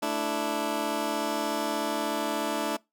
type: chord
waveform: 15% pulse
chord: A suspended fourth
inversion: none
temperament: just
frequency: 220 / 293.3 / 330 Hz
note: A3 / D4 / E4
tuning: 0 / -2 / +2 cents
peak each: -28 / -24 / -27 dBFS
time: 0.02-2.77 s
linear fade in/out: 10 ms
effects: noise-tail reverb RT60 0.2 s tail -23 dB re dry